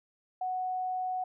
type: tone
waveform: sine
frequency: 740 Hz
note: F#5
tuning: in tune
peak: -30 dBFS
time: 0.41-1.24 s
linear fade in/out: 5 ms
effects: none